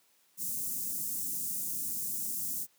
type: band-stop noise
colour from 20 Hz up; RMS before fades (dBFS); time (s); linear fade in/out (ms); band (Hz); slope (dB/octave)
white; -35; 0.37-2.67; 50; 270 to 7000; 24
effects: white hiss -68 dBFS RMS until 2.78 s + high-pass 150 Hz 12 dB/octave